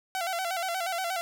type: tone with vibrato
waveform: sawtooth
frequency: 719 Hz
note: F#5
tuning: 50 cents flat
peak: -25 dBFS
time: 0.15-1.21 s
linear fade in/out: 0 ms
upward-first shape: square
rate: 8.4 Hz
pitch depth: 91 cents each way
effects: none